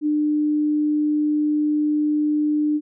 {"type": "tone", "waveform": "sine", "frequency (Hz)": 300, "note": "D4", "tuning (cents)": 37, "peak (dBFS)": -17, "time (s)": [0.01, 2.81], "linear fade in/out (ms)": 50, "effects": []}